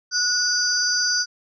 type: tone cluster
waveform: sine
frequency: 1459 / 4771 / 5380 / 6010 Hz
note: F#6 / D8 / E8 / F#8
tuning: -25 / +26 / +34 / +26 cents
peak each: -24 / -22 / -31 / -24 dBFS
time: 0.11-1.26 s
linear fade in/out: 50 ms
effects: none